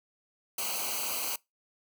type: noise with comb filter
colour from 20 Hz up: white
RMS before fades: -33 dBFS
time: 0.58-1.36 s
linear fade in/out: 5 ms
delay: 0.56 ms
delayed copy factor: -0.85
effects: noise-tail reverb RT60 0.2 s tail -24 dB re dry